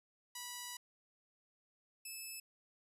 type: tone pair in turn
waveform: 5% pulse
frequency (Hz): 978 / 2611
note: B5 / E7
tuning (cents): -17 / -17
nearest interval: octave + perfect fourth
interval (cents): 1700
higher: second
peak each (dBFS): -32 / -35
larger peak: first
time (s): 0.35-0.77 / 2.05-2.4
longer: first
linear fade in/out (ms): 5
effects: resampled to 32000 Hz